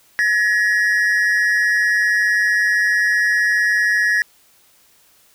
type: tone pair together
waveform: triangle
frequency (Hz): 1692 / 1892.6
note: G#6 / A#6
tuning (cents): +32 / +26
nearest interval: major second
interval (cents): 194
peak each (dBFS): -15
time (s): 0.19-4.22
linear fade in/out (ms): 0
effects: white hiss -54 dBFS RMS until 5.34 s